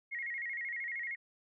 sine tone with vibrato, 2020 Hz, B6, 39 cents sharp, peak -36 dBFS, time 0.11-1.16 s, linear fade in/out 20 ms, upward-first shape square, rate 13 Hz, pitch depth 110 cents each way, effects none

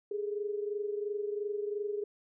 sine tone pair together, 409.7 / 432.6 Hz, G#4 / A4, -24 / -29 cents, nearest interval minor second, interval 95 cents, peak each -33 / -39 dBFS, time 0.11-2.04 s, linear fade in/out 5 ms, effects none

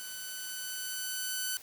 5% pulse tone with level ramp, 1505 Hz, F#6, 29 cents sharp, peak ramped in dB -29 to -20 dBFS, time 0-1.57 s, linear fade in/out 0 ms, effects white hiss -52 dBFS RMS until 1.62 s

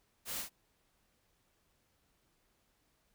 white noise with echo, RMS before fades -40 dBFS, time 0.25-0.45 s, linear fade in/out 50 ms, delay 47 ms, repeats 1, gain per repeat -5 dB, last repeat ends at 0.497 s, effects pink hiss -75 dBFS RMS until 3.14 s

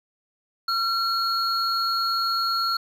triangle tone pair together, 1362 / 4324 Hz, F6 / C#8, -44 / -44 cents, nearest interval octave + minor sixth, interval 2000 cents, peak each -22 / -24 dBFS, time 0.68-2.77 s, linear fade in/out 5 ms, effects none

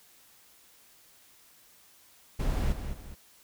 brown noise with echo, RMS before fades -28 dBFS, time 2.39-2.73 s, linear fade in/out 10 ms, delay 210 ms, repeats 2, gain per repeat -8 dB, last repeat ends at 3.15 s, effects white hiss -59 dBFS RMS until 3.43 s

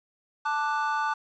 triangle chord, D major, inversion second, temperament equal with one note detuned, 880 / 1178.1 / 1480 Hz, A5 / D6 / F#6, 0 / +5 / 0 cents, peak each -26 / -28 / -29 dBFS, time 0.45-1.14 s, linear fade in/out 10 ms, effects resampled to 16000 Hz + 9-bit

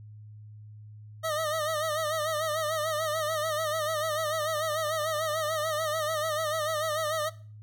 25% pulse tone with vibrato, 622.3 Hz, D#5, in tune, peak -24 dBFS, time 1.23-7.3 s, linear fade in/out 20 ms, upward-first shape sine, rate 6.8 Hz, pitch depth 77 cents each way, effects noise-tail reverb RT60 0.4 s tail -18 dB re dry + added 106 Hz sine -44 dBFS peak until 7.62 s

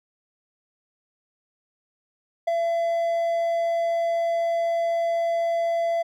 triangle tone with ADSR envelope, 674 Hz, E5, 38 cents sharp, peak -16 dBFS, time 2.47-6.03 s, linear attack 10 ms, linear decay 13 ms, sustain -3 dB, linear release 15 ms, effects none

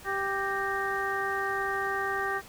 harmonic tone with a mistuned harmonic, 392 Hz, G4, in tune, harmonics 1 / 2 / 3 / 4 / 5, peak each -34 / -34 / -34 / -34 / -34 dBFS, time 0.04-2.42 s, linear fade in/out 50 ms, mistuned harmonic 5, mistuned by -92 cents, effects pink hiss -49 dBFS RMS until 2.48 s

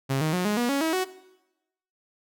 sawtooth tone with pitch steps, 135.3 / 156.32 / 180.6 / 208.7 / 241.1 / 278.5 / 321.8 / 371.8 Hz, C#3 / D#3 / F#3 / G#3 / B3 / C#4 / E4 / F#4, -42 / +8 / -42 / +9 / -41 / +8 / -42 / +8 cents, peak -19 dBFS, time 0.09-1.05 s, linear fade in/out 20 ms, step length 120 ms, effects noise-tail reverb RT60 0.9 s tail -17 dB re dry

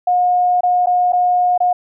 sine tone with dropouts, 719 Hz, F#5, 50 cents flat, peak -11 dBFS, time 0.07-1.73 s, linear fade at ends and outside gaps 5 ms, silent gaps 0.608-0.633 / 0.86-0.869 / 1.123-1.131 / 1.578-1.603 s, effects none

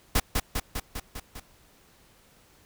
pink noise with echo, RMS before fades -22 dBFS, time 0.15-0.2 s, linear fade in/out 5 ms, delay 200 ms, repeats 6, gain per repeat -3 dB, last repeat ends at 1.4 s, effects pink hiss -59 dBFS RMS until 2.65 s

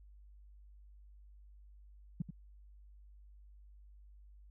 sine tone with echo, 164.81 Hz, E3, in tune, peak -31 dBFS, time 2.2-2.22 s, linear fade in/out 5 ms, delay 86 ms, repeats 1, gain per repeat -9 dB, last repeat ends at 2.306 s, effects added 50 Hz sine -55 dBFS peak until 4.5 s

